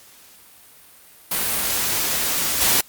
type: noise with level steps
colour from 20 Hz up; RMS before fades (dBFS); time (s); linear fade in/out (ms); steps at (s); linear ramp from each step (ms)
white; -22 / -17; 1.31-2.81; 5; 2.6; 20
effects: white hiss -48 dBFS RMS until 2.88 s + Opus 48 kbps